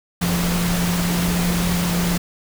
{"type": "tone in noise", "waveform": "sine", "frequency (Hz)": 174.61, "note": "F3", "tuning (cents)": 0, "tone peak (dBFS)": -19, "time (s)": [0.21, 2.18], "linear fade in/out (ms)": 10, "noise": "pink", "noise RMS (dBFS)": -24, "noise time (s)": [0.21, 2.18], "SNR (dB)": 2, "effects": []}